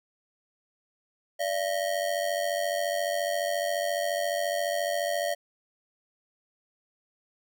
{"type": "ring-modulated tone", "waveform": "square", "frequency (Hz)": 631, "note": "D#5", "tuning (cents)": 24, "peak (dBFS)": -24, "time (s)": [1.39, 5.35], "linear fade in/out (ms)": 20, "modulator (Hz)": 47.2, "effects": []}